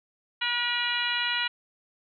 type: harmonic tone with a mistuned harmonic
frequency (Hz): 480.8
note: B4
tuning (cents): -46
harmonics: 2 / 3 / 4 / 5 / 6 / 7 / 8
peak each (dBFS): -36 / -32 / -32 / -33 / -30 / -36 / -35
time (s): 0.41-1.48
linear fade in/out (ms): 10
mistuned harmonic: 8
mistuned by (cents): +61
effects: none

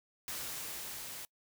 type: noise with level ramp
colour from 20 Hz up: white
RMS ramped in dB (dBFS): -40 to -45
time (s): 0.28-1.25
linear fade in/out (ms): 0
effects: noise-tail reverb RT60 0.1 s tail -25 dB re dry

